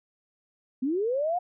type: linear sweep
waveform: sine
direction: up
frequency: 243.6 to 734 Hz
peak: -24 dBFS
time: 0.82-1.39 s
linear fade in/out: 10 ms
effects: none